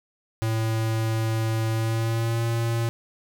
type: tone with pitch glide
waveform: square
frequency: 111.8 to 115.74 Hz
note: A2 to A#2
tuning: +28 to -12 cents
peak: -23 dBFS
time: 0.42-2.89 s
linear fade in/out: 0 ms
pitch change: +60 cents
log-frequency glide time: 1.73-2.43 s
effects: none